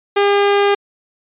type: tone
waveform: sawtooth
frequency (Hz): 403.8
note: G#4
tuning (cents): -49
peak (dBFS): -7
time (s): 0.16-0.75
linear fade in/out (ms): 10
effects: resampled to 8000 Hz